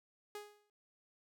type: tone with exponential decay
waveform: sawtooth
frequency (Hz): 415.3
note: G#4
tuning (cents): 0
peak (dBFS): -38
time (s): 0.35-0.7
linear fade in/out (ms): 2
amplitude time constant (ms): 76
effects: none